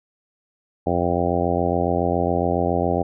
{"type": "harmonic tone", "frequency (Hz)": 87.2, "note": "F2", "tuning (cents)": -2, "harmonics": [1, 2, 3, 4, 5, 6, 7, 8, 9], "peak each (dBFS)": [-27, -27, -27, -27, -27, -27, -27, -27, -27], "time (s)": [0.86, 3.03], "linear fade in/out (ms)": 10, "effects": []}